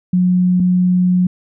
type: tone pair in turn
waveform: sine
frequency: 181 / 181 Hz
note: F#3 / F#3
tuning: -38 / -38 cents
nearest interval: unison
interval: 0 cents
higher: neither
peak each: -10 dBFS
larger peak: neither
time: 0.13-0.6 / 0.6-1.27 s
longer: second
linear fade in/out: 5 ms
effects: none